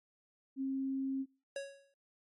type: tone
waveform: sine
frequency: 268.2 Hz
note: C4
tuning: 43 cents sharp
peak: -33 dBFS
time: 0.56-1.26 s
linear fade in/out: 50 ms
type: tone with exponential decay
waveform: square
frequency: 554.4 Hz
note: C#5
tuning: in tune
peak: -36 dBFS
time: 1.56-1.94 s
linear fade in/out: 2 ms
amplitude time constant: 82 ms
effects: noise-tail reverb RT60 0.4 s tail -26 dB re dry + MP3 48 kbps